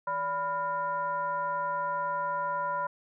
sine tone with frequency modulation, 991 Hz, B5, 6 cents sharp, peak -28 dBFS, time 0.07-2.87 s, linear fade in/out 5 ms, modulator 414 Hz, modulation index 0.82, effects none

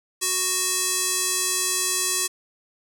square tone with band-pass filter, 370 Hz, F#4, in tune, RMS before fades -24 dBFS, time 0.21-2.28 s, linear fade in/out 20 ms, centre 8300 Hz, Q 1.6, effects none

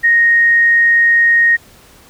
sine tone, 1864.7 Hz, A#6, in tune, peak -7 dBFS, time 0.03-1.57 s, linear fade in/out 20 ms, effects pink hiss -44 dBFS RMS until 2.09 s

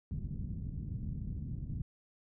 white low-pass noise, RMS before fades -39 dBFS, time 0.11-1.82 s, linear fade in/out 2 ms, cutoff 170 Hz, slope 24 dB/octave, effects none

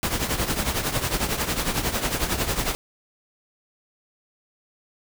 pink noise with tremolo, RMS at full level -22 dBFS, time 0.03-2.75 s, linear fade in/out 0 ms, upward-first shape triangle, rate 11 Hz, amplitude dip 75%, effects none

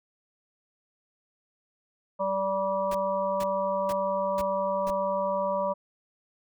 harmonic tone, 193.7 Hz, G3, 20 cents flat, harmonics 1 / 3 / 5 / 6, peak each -37 / -27 / -30 / -35 dBFS, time 2.19-5.74 s, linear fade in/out 20 ms
pink noise bursts, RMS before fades -39 dBFS, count 5, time 2.91-4.905 s, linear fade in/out 5 ms, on 39 ms, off 450 ms
effects none

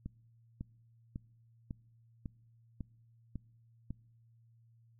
click train, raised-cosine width 5 ms, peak -28 dBFS, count 8, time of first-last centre 0.06-3.906 s, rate 1.82 Hz, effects noise-tail reverb RT60 0.9 s tail -25 dB re dry + added 115 Hz sine -62 dBFS peak until 4.99 s

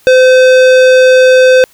sine tone with tanh clipping, 513 Hz, C5, 34 cents flat, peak -4 dBFS, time 0.07-1.64 s, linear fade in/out 0 ms, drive 18 dB, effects white hiss -46 dBFS RMS until 1.73 s

